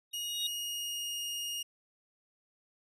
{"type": "tone with exponential growth", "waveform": "triangle", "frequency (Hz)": 3762, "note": "A#7", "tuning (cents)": 15, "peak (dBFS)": -28, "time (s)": [0.11, 0.47], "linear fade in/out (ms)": 5, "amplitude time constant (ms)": 78}
{"type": "tone with pitch glide", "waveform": "sawtooth", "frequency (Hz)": [2877, 2855], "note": ["F#7", "F7"], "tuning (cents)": [-49, 37], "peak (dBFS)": -32, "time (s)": [0.13, 1.63], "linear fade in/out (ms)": 10, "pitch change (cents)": -14, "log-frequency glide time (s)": [0.35, 1.21]}
{"effects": ["resampled to 32000 Hz"]}